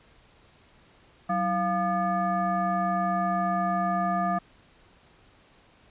sine tone with frequency modulation, 698.5 Hz, F5, in tune, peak -23 dBFS, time 1.29-4.39 s, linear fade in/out 10 ms, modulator 511 Hz, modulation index 1.2, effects pink hiss -58 dBFS RMS until 5.9 s + resampled to 8000 Hz

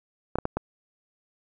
clicks, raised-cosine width 1 ms, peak -12 dBFS, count 4, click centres 0.356 / 0.386 / 0.454 / 0.57 s, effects none

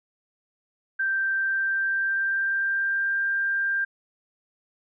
sine tone with pitch glide, 1568 to 1589.9 Hz, G6 to G6, 0 to +24 cents, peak -22 dBFS, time 0.99-3.85 s, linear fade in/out 10 ms, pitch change +24 cents, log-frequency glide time 1.36-3.21 s, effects none

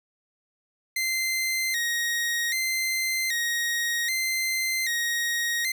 sawtooth tone with vibrato, 1975.5 Hz, B6, in tune, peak -21 dBFS, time 0.96-5.72 s, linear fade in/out 5 ms, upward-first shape square, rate 0.64 Hz, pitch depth 86 cents each way, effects none

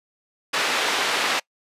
white band-pass noise, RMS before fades -23 dBFS, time 0.53-1.4 s, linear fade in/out 10 ms, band 370 to 3200 Hz, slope 12 dB/octave, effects noise-tail reverb RT60 0.1 s tail -25 dB re dry + resampled to 32000 Hz

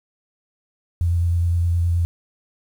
sine tone with vibrato, 85.9 Hz, F2, 28 cents flat, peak -16 dBFS, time 1.01-2.05 s, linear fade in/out 0 ms, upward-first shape sine, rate 9.6 Hz, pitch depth 20 cents each way, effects 8-bit

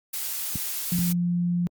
blue noise, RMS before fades -30 dBFS, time 0.13-1.13 s, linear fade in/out 10 ms
clicks, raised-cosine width 5 ms, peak -16 dBFS, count 2, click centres 0.556 / 0.988 s
sine tone, 174.8 Hz, F3, 2 cents sharp, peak -21 dBFS, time 0.92-1.67 s, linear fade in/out 0 ms
effects high-pass 100 Hz 12 dB/octave + Opus 48 kbps

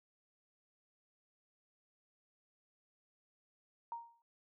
sine tone with exponential decay, 932.3 Hz, A#5, in tune, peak -37 dBFS, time 3.92-4.22 s, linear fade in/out 1 ms, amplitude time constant 65 ms, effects none

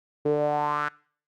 sawtooth tone with band-pass filter sweep, 147.8 Hz, D3, 11 cents sharp, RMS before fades -25 dBFS, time 0.25-0.89 s, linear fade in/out 10 ms, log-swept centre 400 to 1500 Hz, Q 5.3, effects noise-tail reverb RT60 0.5 s tail -23 dB re dry + Opus 48 kbps

